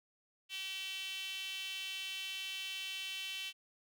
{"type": "tone with high-pass filter", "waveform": "sawtooth", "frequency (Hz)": 383, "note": "G4", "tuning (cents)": -40, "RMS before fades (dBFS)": -42, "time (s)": [0.49, 3.53], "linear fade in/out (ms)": 50, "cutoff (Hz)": 2900, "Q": 6.5, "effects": []}